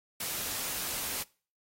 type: noise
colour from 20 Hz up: white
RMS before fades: -35 dBFS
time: 0.2-1.23 s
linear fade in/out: 5 ms
effects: noise-tail reverb RT60 0.4 s tail -23 dB re dry + AAC 48 kbps